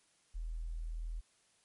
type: tone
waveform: sine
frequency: 40.71 Hz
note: E1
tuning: 21 cents flat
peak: -37 dBFS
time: 0.34-1.21 s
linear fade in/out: 20 ms
effects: white hiss -71 dBFS RMS until 1.64 s + MP3 48 kbps